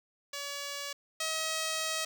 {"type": "tone pair in turn", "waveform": "5% pulse", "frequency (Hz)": [568, 637.6], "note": ["C#5", "D#5"], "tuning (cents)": [42, 42], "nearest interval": "major second", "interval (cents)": 200, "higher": "second", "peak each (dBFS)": [-25, -20], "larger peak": "second", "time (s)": [[0.33, 0.93], [1.2, 2.05]], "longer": "second", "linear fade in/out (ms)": 5, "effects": []}